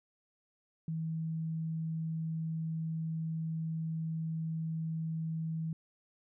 sine tone, 161.2 Hz, E3, 38 cents flat, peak -33 dBFS, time 0.88-5.73 s, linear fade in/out 2 ms, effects none

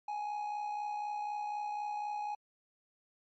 triangle tone with amplitude modulation, 834 Hz, G#5, 7 cents sharp, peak -31 dBFS, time 0.08-2.35 s, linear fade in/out 5 ms, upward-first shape sine, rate 64 Hz, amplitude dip 45%, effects MP3 32 kbps

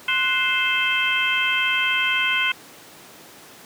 harmonic tone with a mistuned harmonic, 524 Hz, C5, 2 cents sharp, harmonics 2 / 3 / 4 / 5 / 6, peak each -29 / -25 / -24 / -23 / -25 dBFS, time 0.08-2.52 s, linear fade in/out 5 ms, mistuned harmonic 3, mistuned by -99 cents, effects pink hiss -44 dBFS RMS until 3.65 s + high-pass 200 Hz 12 dB/octave

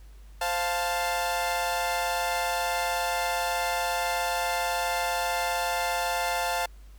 sawtooth chord, F major, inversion second, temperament equal, 523.3 / 698.5 / 880 Hz, C5 / F5 / A5, 0 / 0 / 0 cents, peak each -30 / -25 / -26 dBFS, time 0.41-6.66 s, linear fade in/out 5 ms, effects added 50 Hz sine -45 dBFS peak until 6.98 s + pink hiss -61 dBFS RMS until 6.98 s

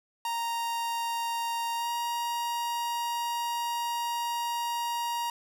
45% pulse tone with pitch glide, 932 to 944.5 Hz, A#5 to A#5, -1 to +22 cents, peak -29 dBFS, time 0.25-5.3 s, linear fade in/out 2 ms, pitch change +23 cents, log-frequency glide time 1.75-1.9 s, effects none

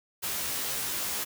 white noise with comb filter, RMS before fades -32 dBFS, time 0.22-1.25 s, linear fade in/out 20 ms, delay 15 ms, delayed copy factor +0.9, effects none

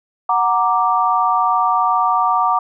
sine chord, Gb augmented, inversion none, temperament equal, 740 / 932.3 / 1174.7 Hz, Gb5 / Bb5 / D6, 0 / 0 / 0 cents, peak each -18 / -18 / -16 dBFS, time 0.29-2.59 s, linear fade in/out 5 ms, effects none

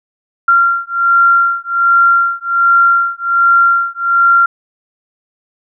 sine beating tone pair, 1379 / 1380.3 Hz, F6 / F6, -22 / -21 cents, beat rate 1.3 Hz, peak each -11 dBFS, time 0.48-4.46 s, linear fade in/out 5 ms, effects none

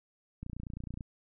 click train, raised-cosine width 5 ms, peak -28 dBFS, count 18, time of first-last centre 0.43-1.008 s, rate 29.4 Hz, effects none

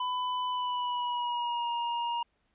square tone with pitch glide, 1000 to 945 Hz, B5 to A#5, +21 to +23 cents, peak -30 dBFS, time 0-2.23 s, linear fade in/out 5 ms, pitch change -98 cents, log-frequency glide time 0.5-1.7 s, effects pink hiss -74 dBFS RMS until 2.54 s + resampled to 8000 Hz

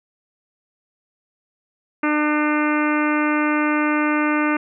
harmonic tone, 300 Hz, D4, 37 cents sharp, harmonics 1 / 2 / 3 / 4 / 5 / 6 / 7 / 8 / 9, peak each -19 / -28 / -28 / -25 / -26 / -32 / -28 / -31 / -34 dBFS, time 2.03-4.57 s, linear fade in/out 5 ms, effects none

